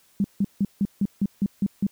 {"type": "tone bursts", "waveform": "sine", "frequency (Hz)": 199.2, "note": "G3", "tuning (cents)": 28, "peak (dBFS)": -18, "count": 9, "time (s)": [0.2, 1.867], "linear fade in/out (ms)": 2, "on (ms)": 43, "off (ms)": 160, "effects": ["white hiss -60 dBFS RMS until 1.91 s"]}